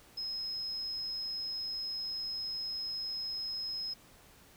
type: tone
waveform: triangle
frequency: 5130 Hz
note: E8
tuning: 48 cents flat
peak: -32 dBFS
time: 0.17-3.94 s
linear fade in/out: 10 ms
effects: tanh soft clip ceiling -33 dBFS + pink hiss -59 dBFS RMS until 4.56 s